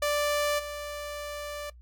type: tone with level steps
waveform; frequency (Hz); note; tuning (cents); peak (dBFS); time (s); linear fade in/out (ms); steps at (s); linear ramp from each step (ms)
sawtooth; 587.3; D5; 0; -21 / -31; 0.02-1.7; 5; 0.58; 20
effects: noise-tail reverb RT60 0.1 s tail -19 dB re dry + added 60 Hz sine -48 dBFS peak until 1.81 s